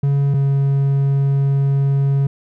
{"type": "tone pair in turn", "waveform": "triangle", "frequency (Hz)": [140.2, 138.51], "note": ["C#3", "C#3"], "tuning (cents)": [20, -1], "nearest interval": "unison", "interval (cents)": 21, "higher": "first", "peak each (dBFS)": -11, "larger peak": "neither", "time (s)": [[0.03, 0.34], [0.34, 2.27]], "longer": "second", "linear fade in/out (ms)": 5, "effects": []}